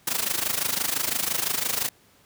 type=noise with amplitude modulation; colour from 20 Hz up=white; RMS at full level=-23 dBFS; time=0.07-1.89 s; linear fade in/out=5 ms; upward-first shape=sine; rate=25.9 Hz; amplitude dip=80%; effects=pink hiss -58 dBFS RMS until 2.25 s + high-pass 80 Hz 12 dB/octave